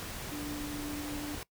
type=tone in noise; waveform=sine; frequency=293.7 Hz; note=D4; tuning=in tune; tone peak=-37 dBFS; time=0.32-1.35 s; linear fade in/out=0 ms; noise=pink; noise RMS=-41 dBFS; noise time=0-1.43 s; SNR=+1 dB; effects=noise-tail reverb RT60 0.1 s tail -21 dB re dry